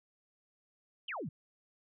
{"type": "exponential sweep", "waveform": "sine", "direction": "down", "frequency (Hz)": [3335, 122], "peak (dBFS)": -37, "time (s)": [1.08, 1.29], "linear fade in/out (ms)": 5, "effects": []}